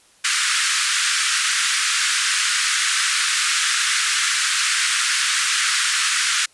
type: band-pass noise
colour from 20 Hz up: pink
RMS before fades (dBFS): -20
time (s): 0.24-6.46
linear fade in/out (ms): 10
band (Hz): 1300 to 10000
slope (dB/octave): 48
effects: white hiss -54 dBFS RMS until 6.53 s + resampled to 24000 Hz